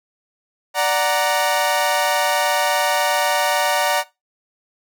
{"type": "chord", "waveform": "sawtooth", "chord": "D augmented", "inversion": "none", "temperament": "equal", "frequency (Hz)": [587.3, 740, 932.3], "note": ["D5", "F#5", "A#5"], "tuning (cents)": [0, 0, 0], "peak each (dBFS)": -17, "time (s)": [0.74, 4.04], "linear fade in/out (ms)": 50, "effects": ["noise-tail reverb RT60 0.2 s tail -17 dB re dry"]}